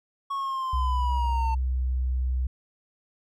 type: linear sweep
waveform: triangle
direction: down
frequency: 1108.7 to 894 Hz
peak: -25 dBFS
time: 0.3-1.55 s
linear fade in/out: 10 ms
type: tone with pitch glide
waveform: sine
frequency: 64 to 63.52 Hz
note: C2 to B1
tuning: -38 to +49 cents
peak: -23 dBFS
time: 0.73-2.47 s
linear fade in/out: 5 ms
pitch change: -13 cents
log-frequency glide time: 1.6-1.83 s
effects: none